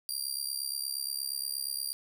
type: tone with amplitude modulation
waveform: 20% pulse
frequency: 4742 Hz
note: D8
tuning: 16 cents sharp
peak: -23 dBFS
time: 0.09-1.93 s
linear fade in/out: 0 ms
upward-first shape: sine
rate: 68.5 Hz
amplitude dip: 90%
effects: none